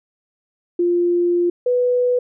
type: tone pair in turn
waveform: sine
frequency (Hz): 349.2 / 494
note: F4 / B4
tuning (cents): 0 / 0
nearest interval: tritone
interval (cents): 600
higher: second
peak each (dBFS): -14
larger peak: neither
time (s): 0.79-1.5 / 1.66-2.19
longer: first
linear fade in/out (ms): 5
effects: none